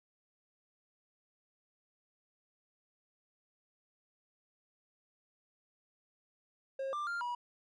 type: tone with pitch steps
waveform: triangle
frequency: 538 / 1186 / 1396 / 968 Hz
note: C5 / D6 / F6 / B5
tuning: +48 / +17 / -1 / -35 cents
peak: -33 dBFS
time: 6.79-7.35 s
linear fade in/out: 5 ms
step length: 140 ms
effects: resampled to 22050 Hz